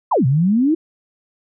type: exponential two-way sweep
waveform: sine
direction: down then up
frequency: 1157 to 123.4 to 335.4 Hz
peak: -12 dBFS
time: 0.11-0.75 s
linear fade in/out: 10 ms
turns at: 0.26 s
effects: none